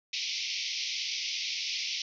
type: band-pass noise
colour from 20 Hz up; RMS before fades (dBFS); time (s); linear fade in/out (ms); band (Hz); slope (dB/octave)
white; -34; 0.13-2.02; 2; 2100 to 5900; 96
effects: none